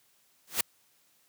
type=noise with exponential growth; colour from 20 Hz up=white; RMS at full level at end=-22 dBFS; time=0.47-0.61 s; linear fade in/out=5 ms; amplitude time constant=30 ms; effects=white hiss -67 dBFS RMS until 1.28 s + high-pass 80 Hz 12 dB/octave